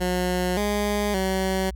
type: tone with pitch steps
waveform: 15% pulse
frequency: 180.9 / 206.4 / 189.6 Hz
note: F#3 / G#3 / F#3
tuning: -39 / -10 / +43 cents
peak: -16 dBFS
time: 0-1.71 s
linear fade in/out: 20 ms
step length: 570 ms
effects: added 60 Hz sine -32 dBFS peak until 1.75 s